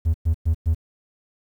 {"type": "tone bursts", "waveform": "triangle", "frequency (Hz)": 80.8, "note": "E2", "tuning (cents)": -34, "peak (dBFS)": -13, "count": 4, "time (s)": [0.05, 0.748], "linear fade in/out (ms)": 20, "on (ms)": 92, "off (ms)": 110, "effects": ["tanh soft clip ceiling -10 dBFS", "9-bit"]}